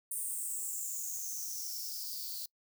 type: noise with high-pass filter sweep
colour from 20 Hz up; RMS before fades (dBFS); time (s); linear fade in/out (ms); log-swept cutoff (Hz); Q
violet; -39; 0.11-2.46; 5; 9200 to 4300; 8.4
effects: noise-tail reverb RT60 0.1 s tail -25 dB re dry